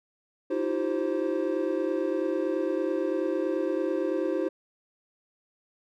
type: tone cluster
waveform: triangle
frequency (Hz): 312 / 341 / 384.1 / 526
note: D#4 / F4 / G4 / C5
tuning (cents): +5 / -41 / -35 / +9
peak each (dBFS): -29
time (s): 0.5-4.49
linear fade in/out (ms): 10
effects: none